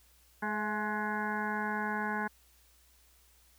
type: harmonic tone with a mistuned harmonic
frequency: 211.1 Hz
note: G#3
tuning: 29 cents sharp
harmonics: 1 / 2 / 3 / 4 / 5 / 7 / 8 / 9 / 10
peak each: -37 / -42 / -47 / -37 / -40 / -38 / -39 / -50 / -50 dBFS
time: 0.42-2.28 s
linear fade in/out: 10 ms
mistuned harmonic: 3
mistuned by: +70 cents
effects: added 60 Hz sine -65 dBFS peak until 3.58 s + white hiss -65 dBFS RMS until 3.58 s